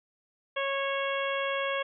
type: harmonic tone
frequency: 550 Hz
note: C#5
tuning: 14 cents flat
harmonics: 1 / 2 / 3 / 4 / 5 / 6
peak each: -31 / -34 / -36 / -37 / -38 / -39 dBFS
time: 0.56-1.83 s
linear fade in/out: 10 ms
effects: none